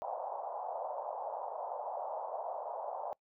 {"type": "band-pass noise", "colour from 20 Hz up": "white", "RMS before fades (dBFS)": -40, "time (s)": [0.02, 3.13], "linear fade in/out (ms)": 0, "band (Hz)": [560, 900], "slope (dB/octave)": 48, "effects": ["noise-tail reverb RT60 0.1 s tail -24 dB re dry"]}